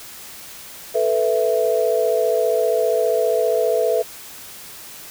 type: chord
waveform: sine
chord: A suspended second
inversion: none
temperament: just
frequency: 440 / 495 / 660 Hz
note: A4 / B4 / E5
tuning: 0 / +4 / +2 cents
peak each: -20 dBFS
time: 0.94-4.03 s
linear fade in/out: 20 ms
effects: white hiss -38 dBFS RMS until 5.1 s